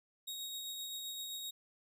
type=tone with tremolo; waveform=sawtooth; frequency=3767 Hz; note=A#7; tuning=17 cents sharp; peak=-37 dBFS; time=0.27-1.51 s; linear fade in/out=10 ms; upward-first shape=sine; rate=7.7 Hz; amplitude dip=25%; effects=none